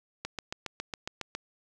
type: click train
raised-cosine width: 0.2 ms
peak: -17 dBFS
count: 9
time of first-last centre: 0.25-1.35 s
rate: 7.27 Hz
effects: none